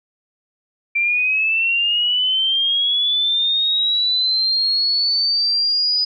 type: linear sweep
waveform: sine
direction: up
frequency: 2349 to 4978 Hz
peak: -15 dBFS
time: 0.95-6.05 s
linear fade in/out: 10 ms
effects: none